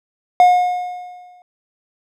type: tone with exponential decay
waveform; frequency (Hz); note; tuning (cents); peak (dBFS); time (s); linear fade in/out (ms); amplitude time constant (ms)
triangle; 720; F#5; -47; -3; 0.4-1.42; 1; 220
effects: none